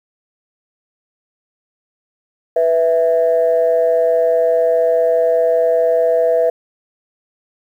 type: tone pair together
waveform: sine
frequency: 493.9 / 658.7 Hz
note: B4 / E5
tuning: 0 / -1 cents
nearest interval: perfect fourth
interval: 499 cents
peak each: -13 dBFS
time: 2.56-6.5 s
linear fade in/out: 5 ms
effects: tanh soft clip ceiling -5 dBFS + 8-bit